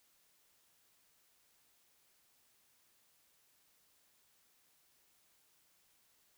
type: silence
effects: white hiss -72 dBFS RMS until 6.37 s